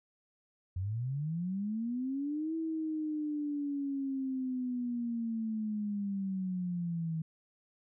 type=linear two-way sweep; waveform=sine; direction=up then down; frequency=87 to 325.8 to 158.8 Hz; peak=-32 dBFS; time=0.76-7.22 s; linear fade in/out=5 ms; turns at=2.55 s; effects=none